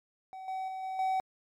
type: tone with level steps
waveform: triangle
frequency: 758 Hz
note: F#5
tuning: 42 cents sharp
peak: -39 / -31 / -34 / -32 / -25 dBFS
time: 0.33-1.2 s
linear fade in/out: 0 ms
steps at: 0.48 / 0.68 / 0.83 / 0.99 s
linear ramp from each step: 2 ms
effects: MP3 96 kbps